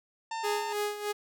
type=harmonic tone; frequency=900 Hz; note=A5; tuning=39 cents sharp; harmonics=1 / 2 / 3 / 4 / 5 / 6 / 7 / 8 / 9; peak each=-33 / -44 / -45 / -49 / -49 / -50 / -56 / -52 / -55 dBFS; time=0.31-0.73 s; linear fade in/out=5 ms
type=tone with tremolo; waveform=sawtooth; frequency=415.3 Hz; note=G#4; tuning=in tune; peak=-24 dBFS; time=0.43-1.13 s; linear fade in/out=20 ms; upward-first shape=sine; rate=3.2 Hz; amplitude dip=70%
effects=none